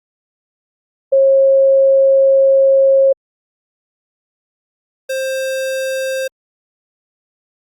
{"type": "tone pair in turn", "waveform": ["sine", "square"], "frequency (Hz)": [541, 528.3], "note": ["C#5", "C5"], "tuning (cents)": [-42, 17], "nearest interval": "unison", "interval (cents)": 41, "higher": "first", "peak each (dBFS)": [-7, -18], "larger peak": "first", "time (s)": [[1.12, 3.13], [5.09, 6.28]], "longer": "first", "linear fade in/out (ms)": 10, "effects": ["Opus 32 kbps"]}